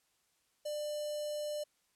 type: tone with notch filter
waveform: square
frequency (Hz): 596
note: D5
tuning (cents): +25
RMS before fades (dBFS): -38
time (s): 0.65-1.64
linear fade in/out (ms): 10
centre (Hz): 1700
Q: 0.69
effects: white hiss -75 dBFS RMS until 1.95 s + low-pass 11000 Hz 12 dB/octave